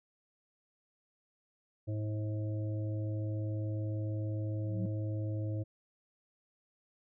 harmonic tone, 106.8 Hz, G#2, 49 cents sharp, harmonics 1 / 3 / 5 / 6, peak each -33 / -42 / -46 / -52 dBFS, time 1.87-5.64 s, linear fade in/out 20 ms
sine tone with exponential growth, 185 Hz, F#3, in tune, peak -31 dBFS, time 4.47-4.86 s, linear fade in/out 2 ms, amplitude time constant 83 ms
effects none

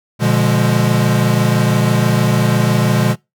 square chord, B diminished seventh, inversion none, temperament equal with one note detuned, 120.72 / 146.83 / 174.61 / 207.7 Hz, B2 / D3 / F3 / Ab3, -39 / 0 / 0 / 0 cents, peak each -16 / -18 / -20 / -18 dBFS, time 0.19-3.16 s, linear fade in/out 50 ms, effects noise-tail reverb RT60 0.2 s tail -23 dB re dry

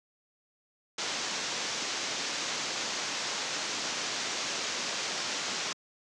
white low-pass noise, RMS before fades -34 dBFS, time 0.98-5.73 s, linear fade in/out 5 ms, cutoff 6800 Hz, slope 48 dB/octave, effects high-pass 200 Hz 12 dB/octave

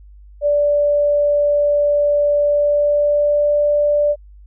sine tone with pitch glide, 583 to 587.4 Hz, D5 to D5, -13 to 0 cents, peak -12 dBFS, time 0.41-4.16 s, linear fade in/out 50 ms, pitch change +13 cents, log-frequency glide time 2.35-3.53 s, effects added 50 Hz sine -39 dBFS peak until 4.46 s

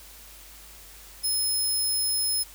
10% pulse tone, 5160 Hz, E8, 38 cents flat, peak -18 dBFS, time 1.23-2.44 s, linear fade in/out 20 ms, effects added 50 Hz sine -51 dBFS peak until 2.54 s + white hiss -48 dBFS RMS until 2.54 s

